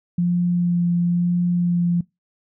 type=tone with vibrato; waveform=sine; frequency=174.61 Hz; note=F3; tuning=in tune; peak=-16 dBFS; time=0.18-2.01 s; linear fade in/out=5 ms; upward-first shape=sine; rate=1 Hz; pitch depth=12 cents each way; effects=noise-tail reverb RT60 0.2 s tail -23 dB re dry